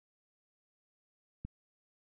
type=click; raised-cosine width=5 ms; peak=-28 dBFS; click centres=1.45 s; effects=none